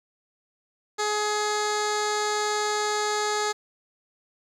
15% pulse tone with low-pass filter, 420.9 Hz, G#4, 23 cents sharp, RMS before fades -26 dBFS, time 0.98-3.53 s, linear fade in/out 20 ms, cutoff 6500 Hz, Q 2.3, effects 9-bit

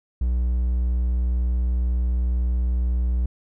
triangle tone, 61 Hz, B1, 21 cents flat, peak -17 dBFS, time 0.21-3.26 s, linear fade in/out 5 ms, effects none

